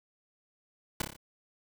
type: noise with echo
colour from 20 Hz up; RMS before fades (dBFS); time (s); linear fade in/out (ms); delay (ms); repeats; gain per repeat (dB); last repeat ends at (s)
pink; -31; 1-1.02; 5; 29; 5; -4; 1.165
effects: none